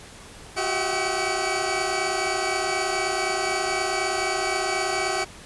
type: tone cluster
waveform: 20% pulse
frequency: 362 / 391.5 / 645 / 759 / 2281 Hz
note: F#4 / G4 / E5 / F#5 / C#7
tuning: -38 / -2 / -38 / +44 / +49 cents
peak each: -25 dBFS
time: 0.56-5.25 s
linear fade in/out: 20 ms
effects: pink hiss -44 dBFS RMS until 5.45 s + resampled to 24000 Hz